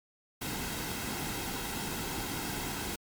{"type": "noise with comb filter", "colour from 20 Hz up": "pink", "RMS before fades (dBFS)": -36, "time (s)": [0.41, 2.96], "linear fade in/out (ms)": 10, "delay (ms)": 1.7, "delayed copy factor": -0.5, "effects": ["MP3 96 kbps"]}